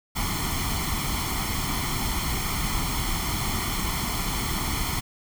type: noise with comb filter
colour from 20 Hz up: pink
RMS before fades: -27 dBFS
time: 0.15-5.01 s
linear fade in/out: 20 ms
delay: 0.93 ms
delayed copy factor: +0.75
effects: none